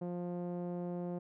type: tone with low-pass filter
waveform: sawtooth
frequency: 176.1 Hz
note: F3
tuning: 15 cents sharp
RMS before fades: -39 dBFS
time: 0.01-1.19 s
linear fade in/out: 10 ms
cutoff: 590 Hz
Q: 1.4
effects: none